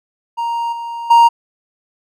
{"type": "tone with level steps", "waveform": "triangle", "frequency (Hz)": 934, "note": "A#5", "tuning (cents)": 3, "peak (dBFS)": [-15, -21, -3], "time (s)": [0.37, 1.29], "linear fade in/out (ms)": 20, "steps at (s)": [0.72, 1.1], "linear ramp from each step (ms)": 10, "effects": []}